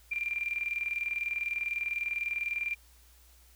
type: tone with tremolo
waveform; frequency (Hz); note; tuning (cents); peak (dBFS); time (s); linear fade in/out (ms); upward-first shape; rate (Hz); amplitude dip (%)
sine; 2378; D7; +21; -28; 0.11-2.75; 10; square; 20; 65
effects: added 60 Hz sine -58 dBFS peak until 3.55 s + white hiss -62 dBFS RMS until 3.55 s